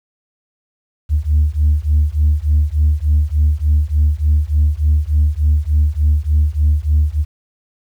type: beating tone pair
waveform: sine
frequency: 73.42 / 76.82 Hz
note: D2 / D#2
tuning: 0 / -22 cents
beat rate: 3.4 Hz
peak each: -13 dBFS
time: 1.09-7.25 s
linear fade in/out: 50 ms
effects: tanh soft clip ceiling -6 dBFS + 8-bit